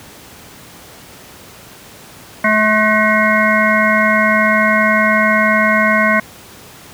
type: harmonic tone with a mistuned harmonic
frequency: 215.4 Hz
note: A3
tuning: 37 cents flat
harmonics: 1 / 3 / 5 / 7 / 9 / 10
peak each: -17 / -17 / -17 / -17 / -17 / -17 dBFS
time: 2.44-6.2 s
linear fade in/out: 5 ms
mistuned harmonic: 9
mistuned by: -35 cents
effects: pink hiss -38 dBFS RMS until 6.93 s + high-pass 80 Hz 12 dB/octave